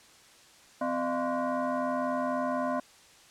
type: tone with frequency modulation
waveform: sine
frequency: 173.6 Hz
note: F3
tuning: 10 cents flat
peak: -27 dBFS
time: 0.81-2.8 s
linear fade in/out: 5 ms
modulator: 431 Hz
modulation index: 2.3
effects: white hiss -56 dBFS RMS until 3.3 s + low-pass 8000 Hz 12 dB/octave